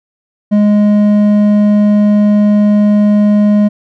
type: tone with hard clipping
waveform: sine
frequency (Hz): 207.7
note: G#3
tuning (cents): 0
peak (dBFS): -7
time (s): 0.51-3.69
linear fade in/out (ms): 20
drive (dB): 6
effects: none